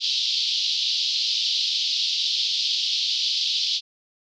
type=band-pass noise; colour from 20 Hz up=white; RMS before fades=-24 dBFS; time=0-3.81 s; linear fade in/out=50 ms; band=3100 to 4900 Hz; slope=48 dB/octave; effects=none